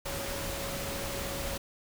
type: tone in noise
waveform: sine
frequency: 554.4 Hz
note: C#5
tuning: in tune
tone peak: -40 dBFS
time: 0.05-1.58 s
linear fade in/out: 10 ms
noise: pink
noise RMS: -36 dBFS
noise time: 0.05-1.58 s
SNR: -7 dB
effects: none